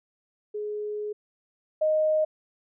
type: tone pair in turn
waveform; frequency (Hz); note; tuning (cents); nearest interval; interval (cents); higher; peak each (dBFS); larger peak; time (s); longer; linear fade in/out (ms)
sine; 419.7 / 620.7; G#4 / D#5; +18 / -4; perfect fifth; 678; second; -29 / -20; second; 0.54-1.13 / 1.81-2.25; first; 10
effects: none